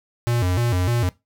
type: tone with vibrato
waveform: square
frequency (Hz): 103.83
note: G#2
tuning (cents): 0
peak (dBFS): -19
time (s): 0.27-1.09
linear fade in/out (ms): 0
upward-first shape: square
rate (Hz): 3.3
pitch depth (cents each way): 240
effects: noise-tail reverb RT60 0.2 s tail -19 dB re dry